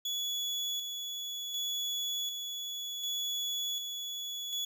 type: tone with tremolo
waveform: 35% pulse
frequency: 3398 Hz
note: G#7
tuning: 39 cents sharp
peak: -30 dBFS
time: 0.05-4.65 s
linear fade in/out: 5 ms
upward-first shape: square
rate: 0.67 Hz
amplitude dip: 40%
effects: none